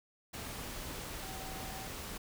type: tone in noise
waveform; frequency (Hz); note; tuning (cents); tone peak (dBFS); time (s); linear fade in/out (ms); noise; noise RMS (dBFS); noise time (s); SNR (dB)
sine; 764; G5; -45; -48; 1.22-1.87; 10; pink; -43; 0.33-2.18; -8
effects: none